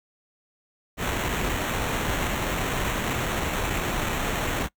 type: noise with sample-and-hold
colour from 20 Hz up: pink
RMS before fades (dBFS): -27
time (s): 0.97-4.69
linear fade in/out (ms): 50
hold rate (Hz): 4900
effects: noise-tail reverb RT60 0.1 s tail -23 dB re dry

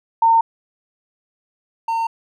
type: tone pair in turn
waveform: sine / triangle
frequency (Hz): 911 / 911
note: A#5 / A#5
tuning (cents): -40 / -40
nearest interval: unison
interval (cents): 0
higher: neither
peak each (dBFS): -10 / -16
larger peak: first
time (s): 0.22-0.41 / 1.88-2.07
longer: neither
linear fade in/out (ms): 5
effects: none

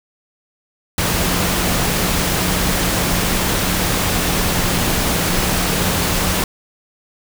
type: tone in noise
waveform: sine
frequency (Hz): 179.6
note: F3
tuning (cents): +49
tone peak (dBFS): -25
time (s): 0.98-6.44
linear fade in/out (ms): 2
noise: pink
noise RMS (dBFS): -18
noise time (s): 0.98-6.44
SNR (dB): -10
effects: none

